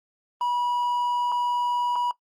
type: tone with dropouts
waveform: triangle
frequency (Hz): 972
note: B5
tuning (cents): -28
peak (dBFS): -21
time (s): 0.41-2.11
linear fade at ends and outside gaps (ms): 1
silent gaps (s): 1.318-1.322 / 1.957-1.961
effects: noise-tail reverb RT60 0.1 s tail -18 dB re dry + Opus 32 kbps